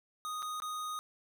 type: tone with dropouts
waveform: square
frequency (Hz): 1242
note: D#6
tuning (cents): -3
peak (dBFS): -37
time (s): 0.25-0.99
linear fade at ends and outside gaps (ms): 0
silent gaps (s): 0.422-0.427 / 0.601-0.621
effects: none